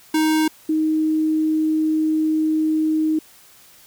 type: tone pair in turn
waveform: square / sine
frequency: 312.9 / 312.9 Hz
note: D#4 / D#4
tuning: +10 / +10 cents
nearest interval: unison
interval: 0 cents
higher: neither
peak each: -16 dBFS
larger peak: neither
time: 0.14-0.48 / 0.69-3.19 s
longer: second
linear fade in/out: 5 ms
effects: white hiss -49 dBFS RMS until 3.86 s